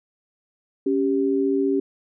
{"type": "tone pair together", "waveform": "sine", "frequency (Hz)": [277.2, 392], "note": ["C#4", "G4"], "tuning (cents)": [0, 0], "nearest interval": "tritone", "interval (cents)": 600, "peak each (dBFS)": -21, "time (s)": [0.86, 1.8], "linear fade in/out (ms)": 5, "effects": []}